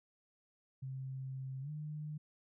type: tone with pitch glide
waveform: sine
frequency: 132.5 to 151.33 Hz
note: C3 to D#3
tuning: +22 to -48 cents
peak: -40 dBFS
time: 0.82-2.18 s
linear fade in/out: 10 ms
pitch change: +230 cents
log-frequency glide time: 1.61-1.7 s
effects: none